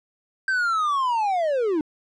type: linear sweep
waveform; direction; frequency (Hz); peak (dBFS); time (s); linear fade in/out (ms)
triangle; down; 1575 to 290; -18; 0.48-1.81; 2
effects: resampled to 22050 Hz